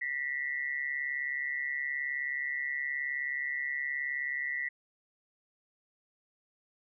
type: tone with amplitude modulation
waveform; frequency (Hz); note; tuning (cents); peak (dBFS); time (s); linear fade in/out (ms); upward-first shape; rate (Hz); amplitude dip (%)
sine; 1955; B6; -18; -28; 0.01-4.69; 10; sine; 139; 75
effects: none